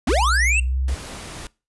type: linear sweep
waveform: square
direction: up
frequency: 190.8 to 2772 Hz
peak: -18 dBFS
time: 0.07-0.6 s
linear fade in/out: 5 ms
type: tone with pitch glide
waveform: sine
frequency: 62.1 to 65.6 Hz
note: B1 to C2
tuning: +10 to +5 cents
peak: -19 dBFS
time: 0.08-0.95 s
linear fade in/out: 10 ms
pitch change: +95 cents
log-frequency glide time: 0.6-0.78 s
type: noise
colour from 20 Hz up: pink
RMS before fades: -35 dBFS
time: 0.88-1.47 s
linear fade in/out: 2 ms
effects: noise-tail reverb RT60 0.3 s tail -23 dB re dry + resampled to 24000 Hz